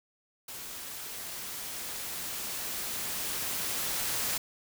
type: noise with level ramp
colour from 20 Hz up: white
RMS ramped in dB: -42 to -31 dBFS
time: 0.48-4.38 s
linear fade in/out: 5 ms
effects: none